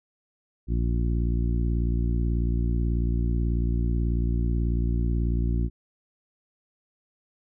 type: harmonic tone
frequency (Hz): 58.27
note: A#1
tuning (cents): 0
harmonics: 1 / 2 / 3 / 4 / 5 / 6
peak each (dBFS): -23 / -29 / -33 / -35 / -37 / -39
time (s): 0.67-5.7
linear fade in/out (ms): 50
effects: none